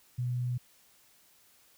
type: tone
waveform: sine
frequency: 123.47 Hz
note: B2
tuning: in tune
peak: -29 dBFS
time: 0.18-0.58 s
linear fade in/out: 10 ms
effects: white hiss -63 dBFS RMS until 1.77 s